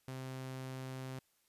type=tone; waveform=sawtooth; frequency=130.81 Hz; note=C3; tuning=in tune; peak=-38 dBFS; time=0.08-1.19 s; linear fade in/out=0 ms; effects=white hiss -75 dBFS RMS until 1.48 s + resampled to 32000 Hz